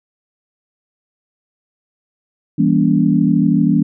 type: chord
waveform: sine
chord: E diminished seventh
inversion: none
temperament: just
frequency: 164.81 / 197.78 / 237.3 / 284.8 Hz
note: E3 / G3 / Bb3 / Db4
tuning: 0 / +16 / +31 / +47 cents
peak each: -16 dBFS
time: 2.58-3.83 s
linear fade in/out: 10 ms
effects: none